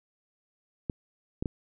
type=clicks; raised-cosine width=3 ms; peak=-17 dBFS; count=3; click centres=0.898 / 1.425 / 1.458 s; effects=none